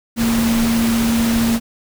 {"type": "tone in noise", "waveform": "sine", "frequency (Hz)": 230, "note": "A#3", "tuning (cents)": -23, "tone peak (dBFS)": -14, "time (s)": [0.16, 1.6], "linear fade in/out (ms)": 50, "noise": "pink", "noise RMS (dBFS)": -23, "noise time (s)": [0.16, 1.6], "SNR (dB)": 6, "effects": []}